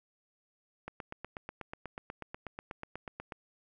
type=click train; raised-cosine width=0.5 ms; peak=-25 dBFS; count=21; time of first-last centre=0.88-3.322 s; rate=8.19 Hz; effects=none